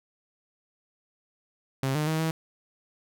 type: tone with pitch steps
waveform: sawtooth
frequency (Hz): 134.2 / 151.9 / 158.3 / 160.9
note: C3 / D#3 / D#3 / E3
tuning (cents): +44 / -41 / +30 / -42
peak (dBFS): -21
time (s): 1.83-2.31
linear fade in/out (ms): 2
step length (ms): 120
effects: none